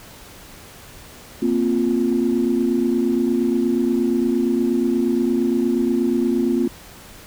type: chord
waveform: sine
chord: Bb suspended second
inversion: none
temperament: equal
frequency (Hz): 233.1 / 261.6 / 349.2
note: Bb3 / C4 / F4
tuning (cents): 0 / 0 / 0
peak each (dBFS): -20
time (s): 1.42-6.68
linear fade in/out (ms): 5
effects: tanh soft clip ceiling -8 dBFS + pink hiss -42 dBFS RMS until 7.26 s